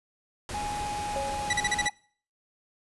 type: noise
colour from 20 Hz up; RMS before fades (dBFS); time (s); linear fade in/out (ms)
pink; -37; 0.49-1.87; 2
type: tone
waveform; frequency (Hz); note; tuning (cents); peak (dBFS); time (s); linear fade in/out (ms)
triangle; 830.6; G#5; 0; -29; 0.54-1.9; 5
type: tone with exponential decay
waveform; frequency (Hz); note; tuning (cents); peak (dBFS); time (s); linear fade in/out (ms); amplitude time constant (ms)
sine; 550; C#5; -14; -28; 1.16-1.76; 1; 130
type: tone bursts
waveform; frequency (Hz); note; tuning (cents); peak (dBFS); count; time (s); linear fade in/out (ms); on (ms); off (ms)
sawtooth; 1962; B6; -12; -20; 6; 1.5-1.888; 5; 33; 38
effects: noise-tail reverb RT60 0.5 s tail -24 dB re dry + resampled to 24000 Hz